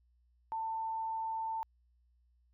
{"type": "tone", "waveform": "sine", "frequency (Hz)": 893, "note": "A5", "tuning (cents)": 25, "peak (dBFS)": -34, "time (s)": [0.52, 1.63], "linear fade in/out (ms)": 0, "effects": ["added 60 Hz sine -67 dBFS peak until 2.53 s"]}